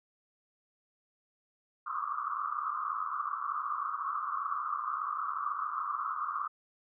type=band-pass noise; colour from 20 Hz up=pink; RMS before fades=-35 dBFS; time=1.86-6.48 s; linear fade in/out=10 ms; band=1100 to 1300 Hz; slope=96 dB/octave; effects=none